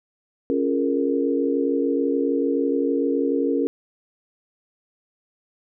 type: chord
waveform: sine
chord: Bb minor seventh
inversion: first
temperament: equal with one note detuned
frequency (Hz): 277.2 / 349.2 / 419.4 / 466.2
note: Db4 / F4 / Ab4 / Bb4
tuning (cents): 0 / 0 / +17 / 0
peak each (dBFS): -22 / -27 / -27 / -24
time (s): 0.5-3.67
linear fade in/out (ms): 0
effects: none